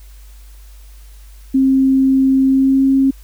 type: tone with pitch glide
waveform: sine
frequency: 266.3 to 269.2 Hz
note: C4 to C4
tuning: +31 to +49 cents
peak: -9 dBFS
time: 1.54-3.11 s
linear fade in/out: 10 ms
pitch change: +18 cents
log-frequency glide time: 2.45-2.85 s
effects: added 50 Hz sine -36 dBFS peak until 3.23 s + white hiss -50 dBFS RMS until 3.23 s